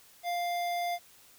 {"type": "tone with notch filter", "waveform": "square", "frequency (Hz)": 699, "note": "F5", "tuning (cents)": 1, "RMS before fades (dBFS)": -32, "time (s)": [0.23, 0.99], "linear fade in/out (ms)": 50, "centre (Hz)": 8100, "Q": 1.4, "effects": ["white hiss -58 dBFS RMS until 1.38 s"]}